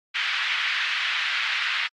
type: band-pass noise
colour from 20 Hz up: pink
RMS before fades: -26 dBFS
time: 0.14-1.88 s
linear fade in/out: 20 ms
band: 1600 to 3400 Hz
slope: 24 dB/octave
effects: AAC 48 kbps